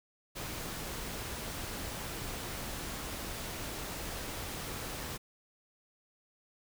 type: noise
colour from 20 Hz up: pink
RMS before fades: -40 dBFS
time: 0.35-5.18 s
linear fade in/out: 20 ms
effects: none